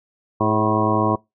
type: harmonic tone with a mistuned harmonic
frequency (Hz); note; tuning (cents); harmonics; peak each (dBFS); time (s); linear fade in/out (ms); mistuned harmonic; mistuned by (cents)
108.3; A2; -27; 1 / 2 / 3 / 4 / 5 / 6 / 7 / 9 / 10; -24 / -24 / -23 / -26 / -27 / -26 / -27 / -24 / -24; 0.4-1.16; 10; 4; -45
effects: noise-tail reverb RT60 0.2 s tail -24 dB re dry